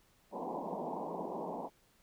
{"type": "band-pass noise", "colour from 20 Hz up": "white", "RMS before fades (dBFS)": -40, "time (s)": [0.31, 1.7], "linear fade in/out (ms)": 50, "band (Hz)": [160, 1000], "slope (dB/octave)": 96, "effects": ["pink hiss -69 dBFS RMS until 2.02 s"]}